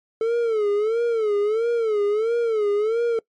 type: tone with vibrato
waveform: triangle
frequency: 439.1 Hz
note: A4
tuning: 4 cents flat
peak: -16 dBFS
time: 0.21-3.19 s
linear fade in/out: 2 ms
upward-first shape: sine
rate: 1.5 Hz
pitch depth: 130 cents each way
effects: noise-tail reverb RT60 0.1 s tail -23 dB re dry + MP3 48 kbps